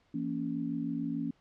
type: chord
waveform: sine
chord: A# diminished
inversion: second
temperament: just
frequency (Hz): 167.82 / 233.1 / 279.7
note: E3 / A#3 / C#4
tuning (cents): +31 / 0 / +16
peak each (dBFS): -38 / -36 / -34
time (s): 0.14-1.31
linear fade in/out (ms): 5
effects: pink hiss -69 dBFS RMS until 1.4 s + low-pass 4000 Hz 12 dB/octave